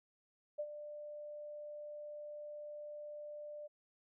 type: tone with ADSR envelope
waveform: sine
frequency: 594 Hz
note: D5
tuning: 20 cents sharp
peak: -35 dBFS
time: 0.58-3.68 s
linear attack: 18 ms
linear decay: 59 ms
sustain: -10 dB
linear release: 21 ms
effects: none